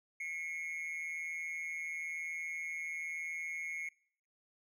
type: tone with amplitude modulation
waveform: triangle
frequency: 2176 Hz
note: C#7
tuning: 33 cents flat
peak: -33 dBFS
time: 0.2-3.89 s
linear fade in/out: 5 ms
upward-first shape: sine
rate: 161 Hz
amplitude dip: 70%
effects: noise-tail reverb RT60 0.6 s tail -24 dB re dry